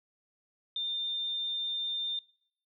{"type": "tone", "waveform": "sine", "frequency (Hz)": 3605, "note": "A7", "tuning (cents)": 41, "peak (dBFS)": -31, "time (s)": [0.76, 2.19], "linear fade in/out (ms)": 2, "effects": ["noise-tail reverb RT60 0.7 s tail -23 dB re dry"]}